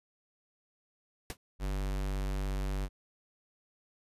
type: noise with exponential decay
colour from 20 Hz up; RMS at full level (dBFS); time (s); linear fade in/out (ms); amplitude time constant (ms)
pink; -34; 1.3-1.37; 1; 15
type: tone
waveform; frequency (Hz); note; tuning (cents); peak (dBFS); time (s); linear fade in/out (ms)
square; 48.48; G1; -18; -32; 1.59-2.89; 50
effects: resampled to 32000 Hz